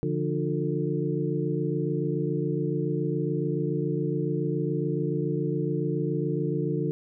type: tone cluster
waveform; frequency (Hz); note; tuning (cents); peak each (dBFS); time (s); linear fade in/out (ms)
sine; 145 / 172.1 / 300.6 / 359.9 / 447; D3 / F3 / D4 / F#4 / A4; -22 / -25 / +40 / -48 / +27; -29 / -31 / -32 / -32 / -32; 0.03-6.91; 0
effects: none